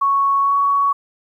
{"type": "tone with pitch glide", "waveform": "sine", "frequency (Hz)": [1108.7, 1120.9], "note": ["C#6", "C#6"], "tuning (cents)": [0, 19], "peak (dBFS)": -13, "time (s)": [0.01, 0.93], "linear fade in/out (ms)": 10, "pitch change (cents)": 19, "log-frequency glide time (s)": [0.41, 0.54], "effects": ["9-bit"]}